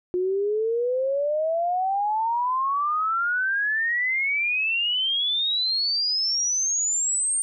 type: exponential sweep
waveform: sine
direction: up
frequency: 356.3 to 8870 Hz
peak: -21 dBFS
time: 0.14-7.42 s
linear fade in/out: 0 ms
effects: none